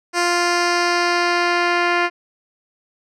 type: tone with low-pass filter sweep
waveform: 10% pulse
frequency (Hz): 349.2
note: F4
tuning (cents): 0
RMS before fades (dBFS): -18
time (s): 0.13-2.1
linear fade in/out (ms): 50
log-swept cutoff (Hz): 7200 to 3000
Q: 1.5
effects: none